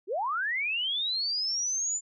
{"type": "linear sweep", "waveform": "sine", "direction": "up", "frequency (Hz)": [329.6, 7150], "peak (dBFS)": -27, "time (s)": [0.07, 2.01], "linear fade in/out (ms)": 50, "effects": []}